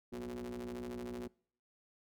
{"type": "ring-modulated tone", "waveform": "40% pulse", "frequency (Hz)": 61.9, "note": "B1", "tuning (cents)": 5, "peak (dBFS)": -37, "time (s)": [0.12, 1.28], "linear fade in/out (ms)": 10, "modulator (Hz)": 303, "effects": ["noise-tail reverb RT60 0.6 s tail -25 dB re dry"]}